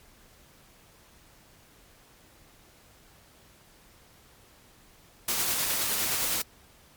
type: noise with tremolo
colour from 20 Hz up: white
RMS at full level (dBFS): -27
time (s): 5.28-6.42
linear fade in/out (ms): 5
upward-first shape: sine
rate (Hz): 9.7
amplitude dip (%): 25
effects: pink hiss -57 dBFS RMS until 6.96 s + MP3 96 kbps